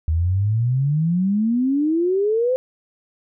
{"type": "exponential sweep", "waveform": "sine", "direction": "up", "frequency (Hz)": [77.1, 523.3], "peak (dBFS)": -16, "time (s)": [0.08, 2.56], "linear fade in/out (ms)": 0, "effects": []}